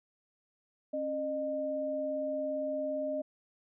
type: tone pair together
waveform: sine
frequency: 272.5 / 610 Hz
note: C#4 / D#5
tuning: -29 / -34 cents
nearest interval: octave + major second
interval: 1395 cents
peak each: -38 / -32 dBFS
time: 0.93-3.22 s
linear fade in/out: 10 ms
effects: none